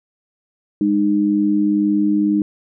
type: tone pair together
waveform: sine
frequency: 204.4 / 306.4 Hz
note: G#3 / D#4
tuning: -27 / -27 cents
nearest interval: perfect fifth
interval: 700 cents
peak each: -18 / -15 dBFS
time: 0.81-2.42 s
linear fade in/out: 2 ms
effects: none